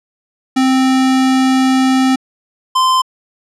square tone pair in turn, 261.6 / 1035.6 Hz, C4 / C6, 0 / -18 cents, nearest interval 2 octaves, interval 2382 cents, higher second, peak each -10 dBFS, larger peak neither, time 0.56-2.16 / 2.75-3.02 s, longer first, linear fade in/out 10 ms, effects low-pass 8000 Hz 12 dB/octave

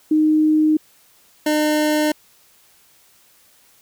sine / 25% pulse tone pair in turn, 309 / 303.3 Hz, D#4 / D#4, -12 / -44 cents, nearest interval unison, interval 32 cents, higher first, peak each -12 dBFS, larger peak neither, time 0.11-0.77 / 1.46-2.12 s, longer neither, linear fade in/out 5 ms, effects white hiss -54 dBFS RMS until 3.81 s

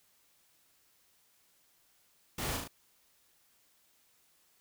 pink noise with echo, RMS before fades -37 dBFS, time 2.38-2.57 s, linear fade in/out 5 ms, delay 36 ms, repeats 3, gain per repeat -3 dB, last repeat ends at 2.678 s, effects white hiss -69 dBFS RMS until 4.6 s

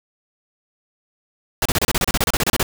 pink noise bursts, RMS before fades -18 dBFS, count 16, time 1.62-2.63 s, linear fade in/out 2 ms, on 35 ms, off 30 ms, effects none

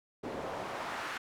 pink noise with band-pass filter sweep, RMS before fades -39 dBFS, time 0.23-1.18 s, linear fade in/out 10 ms, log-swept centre 430 to 1600 Hz, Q 1.1, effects none

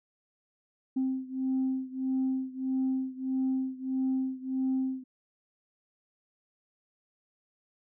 sine beating tone pair, 261.6 / 263.2 Hz, C4 / C4, 0 / +10 cents, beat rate 1.6 Hz, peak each -29 / -31 dBFS, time 0.96-5.04 s, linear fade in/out 10 ms, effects tanh soft clip ceiling -22 dBFS

